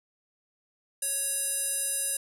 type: tone with band-pass filter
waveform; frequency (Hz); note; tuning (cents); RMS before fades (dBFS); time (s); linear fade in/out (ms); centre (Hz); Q
square; 554.4; C#5; 0; -30; 1.02-2.17; 5; 10000; 6.9
effects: none